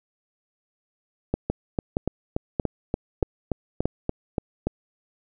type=two click trains; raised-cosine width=2 ms; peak=-9 / -10 dBFS; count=5 / 12; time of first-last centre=1.34-3.856 / 1.5-4.67 s; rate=1.59 / 3.47 Hz; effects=none